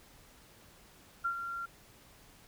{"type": "tone with ADSR envelope", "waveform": "sine", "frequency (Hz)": 1379, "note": "F6", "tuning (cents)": -22, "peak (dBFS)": -28, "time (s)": [1.24, 1.66], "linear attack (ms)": 15, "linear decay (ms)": 84, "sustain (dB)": -8, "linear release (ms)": 10, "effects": ["pink hiss -59 dBFS RMS until 2.47 s"]}